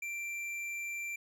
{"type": "tone with tanh clipping", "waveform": "sine", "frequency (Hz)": 2356, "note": "D7", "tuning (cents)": 5, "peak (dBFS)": -38, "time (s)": [0.02, 1.16], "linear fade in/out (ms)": 5, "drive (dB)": 11, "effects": []}